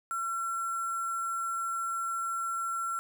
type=tone with sample-and-hold; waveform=sine; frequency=1357 Hz; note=E6; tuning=50 cents sharp; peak=-30 dBFS; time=0.11-2.99 s; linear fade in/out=0 ms; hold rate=8820 Hz; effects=none